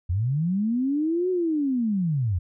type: linear two-way sweep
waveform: sine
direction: up then down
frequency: 80.8 to 373.5 to 80.8 Hz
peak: -21 dBFS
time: 0.09-2.39 s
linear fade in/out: 10 ms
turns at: 1.3 s
effects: none